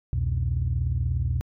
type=tone cluster; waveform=sine; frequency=66.6 / 86.9 / 123.4 Hz; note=C2 / F2 / B2; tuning=+31 / -8 / -1 cents; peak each=-26 dBFS; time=0.13-1.41 s; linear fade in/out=0 ms; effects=tanh soft clip ceiling -16 dBFS